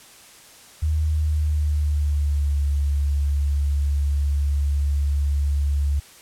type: tone with pitch glide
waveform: sine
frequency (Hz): 77.4 to 71.39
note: D#2 to D2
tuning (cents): -9 to -48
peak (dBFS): -18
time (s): 0.82-6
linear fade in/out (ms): 10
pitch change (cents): -139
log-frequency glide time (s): 1.08-2.61
effects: white hiss -47 dBFS RMS until 6.21 s + low-pass 11000 Hz 12 dB/octave